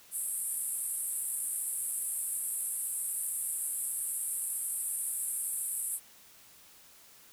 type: band-pass noise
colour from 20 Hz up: white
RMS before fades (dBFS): -35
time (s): 0.11-6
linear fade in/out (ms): 50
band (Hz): 8100 to 12000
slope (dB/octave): 96
effects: white hiss -57 dBFS RMS until 7.32 s